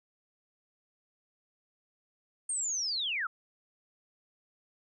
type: linear sweep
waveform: sine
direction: down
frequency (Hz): 8770 to 1244.5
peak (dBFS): -30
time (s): 2.49-3.27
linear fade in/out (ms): 5
effects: none